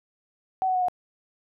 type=tone with pitch steps; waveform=sine; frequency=755 / 744.2 / 733.5 / 723 Hz; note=F#5 / F#5 / F#5 / F#5; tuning=+35 / +10 / -15 / -40 cents; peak=-21 dBFS; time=0.62-0.884 s; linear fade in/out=0 ms; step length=66 ms; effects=none